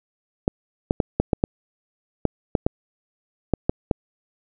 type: clicks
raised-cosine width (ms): 2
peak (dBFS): -4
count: 12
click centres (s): 0.479 / 0.909 / 1.002 / 1.2 / 1.332 / 1.439 / 2.253 / 2.552 / 2.665 / 3.537 / 3.695 / 3.912
effects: none